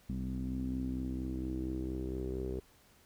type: tone with low-pass filter sweep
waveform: sawtooth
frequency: 64.3 Hz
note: C2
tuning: 30 cents flat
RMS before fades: -37 dBFS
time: 0.09-2.6 s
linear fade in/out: 5 ms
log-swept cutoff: 220 to 410 Hz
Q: 6.6
effects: pink hiss -64 dBFS RMS until 3.05 s